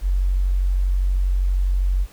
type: tone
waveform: sine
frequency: 46.25 Hz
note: F#1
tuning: in tune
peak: -16 dBFS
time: 0.01-2.07 s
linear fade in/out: 50 ms
effects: pink hiss -49 dBFS RMS until 2.12 s